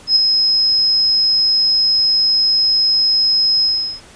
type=tone with ADSR envelope; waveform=sine; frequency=5120 Hz; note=D#8; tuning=49 cents sharp; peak=-6 dBFS; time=0.07-4.01 s; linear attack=92 ms; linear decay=4 ms; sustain=-5 dB; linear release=380 ms; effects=pink hiss -42 dBFS RMS until 4.15 s + resampled to 22050 Hz